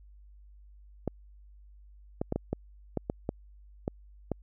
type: clicks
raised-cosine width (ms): 2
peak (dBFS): -16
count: 10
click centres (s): 1.077 / 2.215 / 2.324 / 2.36 / 2.53 / 2.973 / 3.099 / 3.291 / 3.879 / 4.317
effects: added 50 Hz sine -51 dBFS peak until 4.42 s